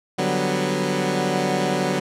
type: chord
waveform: 15% pulse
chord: G major seventh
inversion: second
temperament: equal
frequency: 146.83 / 185 / 196 / 246.9 Hz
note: D3 / F#3 / G3 / B3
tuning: 0 / 0 / 0 / 0 cents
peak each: -20 / -17 / -23 / -20 dBFS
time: 0.18-2 s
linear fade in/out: 10 ms
effects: low-pass 9000 Hz 12 dB/octave